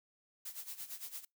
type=noise with tremolo; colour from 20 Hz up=blue; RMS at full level=-43 dBFS; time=0.45-1.25 s; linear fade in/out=5 ms; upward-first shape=sine; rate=8.8 Hz; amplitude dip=80%; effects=noise-tail reverb RT60 0.2 s tail -26 dB re dry